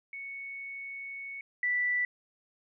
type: tone pair in turn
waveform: sine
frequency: 2217 / 1971.1 Hz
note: C#7 / B6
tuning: 0 / -4 cents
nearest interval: major second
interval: 204 cents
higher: first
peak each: -38 / -26 dBFS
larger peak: second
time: 0.13-1.41 / 1.63-2.05 s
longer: first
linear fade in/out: 2 ms
effects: none